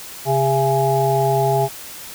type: harmonic tone with a mistuned harmonic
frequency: 135 Hz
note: C#3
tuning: 45 cents flat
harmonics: 1 / 3 / 5 / 6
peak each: -20 / -20 / -20 / -20 dBFS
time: 0.25-1.69 s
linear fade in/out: 50 ms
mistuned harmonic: 6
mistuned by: +55 cents
effects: white hiss -35 dBFS RMS until 2.14 s